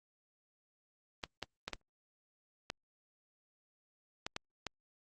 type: clicks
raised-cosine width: 0.2 ms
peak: -20 dBFS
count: 8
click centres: 1.238 / 1.427 / 1.68 / 1.733 / 2.701 / 4.265 / 4.364 / 4.667 s
effects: Opus 24 kbps